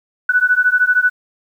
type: beating tone pair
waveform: sine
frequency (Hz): 1480 / 1493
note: F#6 / F#6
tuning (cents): 0 / +15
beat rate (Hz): 13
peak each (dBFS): -14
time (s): 0.29-1.1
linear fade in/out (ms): 5
effects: 8-bit